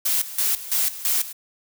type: noise with tremolo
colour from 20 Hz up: blue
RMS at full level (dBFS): -21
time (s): 0.05-1.33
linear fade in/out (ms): 10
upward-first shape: square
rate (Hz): 3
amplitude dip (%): 80
effects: none